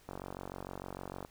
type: click train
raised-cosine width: 1 ms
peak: -27 dBFS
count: 55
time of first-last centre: 0.09-1.249 s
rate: 46.6 Hz
effects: pink hiss -63 dBFS RMS until 1.3 s